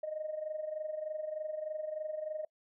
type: tone with amplitude modulation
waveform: sine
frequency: 618 Hz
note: D#5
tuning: 12 cents flat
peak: -32 dBFS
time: 0.03-2.45 s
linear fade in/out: 5 ms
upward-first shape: sine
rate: 23.3 Hz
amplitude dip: 70%
effects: noise-tail reverb RT60 0.1 s tail -26 dB re dry + tanh soft clip ceiling -28 dBFS